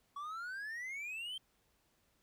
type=exponential sweep; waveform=triangle; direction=up; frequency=1121 to 3168 Hz; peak=-39 dBFS; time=0.16-1.38 s; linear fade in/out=5 ms; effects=pink hiss -75 dBFS RMS until 2.22 s